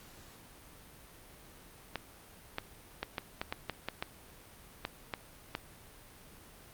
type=clicks; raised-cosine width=0.3 ms; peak=-18 dBFS; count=12; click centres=1.957 / 2.584 / 3.03 / 3.182 / 3.415 / 3.525 / 3.697 / 3.886 / 4.025 / 4.851 / 5.138 / 5.551 s; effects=pink hiss -55 dBFS RMS until 6.73 s + Opus 48 kbps